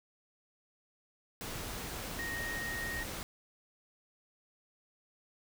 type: tone in noise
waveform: sine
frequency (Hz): 1864.7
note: A#6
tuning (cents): 0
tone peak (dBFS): -37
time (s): 2.19-3.03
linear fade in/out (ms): 0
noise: pink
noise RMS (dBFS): -41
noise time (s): 1.41-3.23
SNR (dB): +1
effects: none